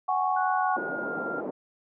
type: chord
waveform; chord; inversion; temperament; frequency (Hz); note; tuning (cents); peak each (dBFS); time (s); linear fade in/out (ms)
sine; F# suspended second; none; equal with one note detuned; 745.6 / 830.6 / 1108.7; F#5 / G#5 / C#6; +13 / 0 / 0; -26 / -29 / -28; 0.08-0.77; 10
type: tone with pitch glide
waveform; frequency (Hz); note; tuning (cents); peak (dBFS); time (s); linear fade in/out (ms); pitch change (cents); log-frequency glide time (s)
sine; 1474 to 1391.3; F#6 to F6; -7 to -7; -32; 0.36-1.41; 10; -100; 0.57-1.24
type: band-pass noise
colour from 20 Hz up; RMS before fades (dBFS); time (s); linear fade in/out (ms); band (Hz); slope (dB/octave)
white; -34; 0.76-1.51; 10; 200 to 700; 24
effects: none